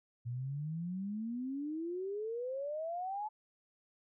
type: exponential sweep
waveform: sine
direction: up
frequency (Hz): 116.5 to 870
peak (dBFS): -36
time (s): 0.25-3.29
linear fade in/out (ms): 20
effects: none